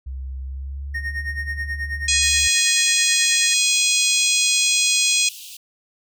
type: tone with pitch glide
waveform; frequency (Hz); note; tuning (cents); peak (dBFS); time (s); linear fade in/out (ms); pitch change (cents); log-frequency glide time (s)
sine; 65.8 to 73.01; C2 to D2; +10 to -10; -27; 0.06-2.48; 10; +180; 0.42-1.24
type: tone with tremolo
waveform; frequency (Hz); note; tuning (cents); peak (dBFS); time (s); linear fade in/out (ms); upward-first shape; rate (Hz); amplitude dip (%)
triangle; 1851; A#6; -13; -21; 0.94-3.54; 10; sine; 9.3; 80
type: harmonic tone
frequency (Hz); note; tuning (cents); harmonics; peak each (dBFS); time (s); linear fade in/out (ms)
830.6; G#5; 0; 3 / 4 / 5 / 6 / 7 / 8 / 9 / 10; -22 / -23 / -24 / -26 / -27 / -23 / -26 / -25; 2.08-5.29; 5
type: high-pass noise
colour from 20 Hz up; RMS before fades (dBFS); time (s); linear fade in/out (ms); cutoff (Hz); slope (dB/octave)
pink; -38; 2.22-5.57; 5; 2600; 96
effects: none